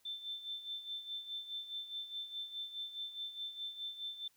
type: tone with tremolo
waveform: sine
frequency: 3546 Hz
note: A7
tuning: 13 cents sharp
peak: -38 dBFS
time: 0.05-4.28 s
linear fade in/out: 5 ms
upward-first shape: sine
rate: 4.8 Hz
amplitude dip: 70%
effects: white hiss -72 dBFS RMS until 4.36 s